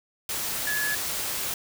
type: tone in noise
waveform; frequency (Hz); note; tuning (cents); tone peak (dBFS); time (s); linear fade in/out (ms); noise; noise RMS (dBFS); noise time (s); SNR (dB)
sine; 1700; G#6; +40; -26; 0.67-0.95; 2; white; -30; 0.29-1.54; +1
effects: none